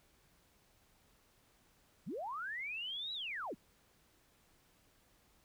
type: linear two-way sweep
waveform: sine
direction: up then down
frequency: 120.2 to 3951 to 120.2 Hz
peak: -39 dBFS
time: 2.06-3.55 s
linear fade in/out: 20 ms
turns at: 3.13 s
effects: pink hiss -70 dBFS RMS until 5.44 s